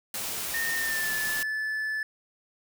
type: noise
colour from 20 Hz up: white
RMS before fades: -33 dBFS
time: 0.14-1.43 s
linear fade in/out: 2 ms
type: tone with pitch glide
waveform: triangle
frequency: 1831 to 1739.2 Hz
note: A#6 to A6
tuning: -32 to -21 cents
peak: -26 dBFS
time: 0.54-2.03 s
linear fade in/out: 2 ms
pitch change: -89 cents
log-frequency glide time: 0.76-1.13 s
effects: none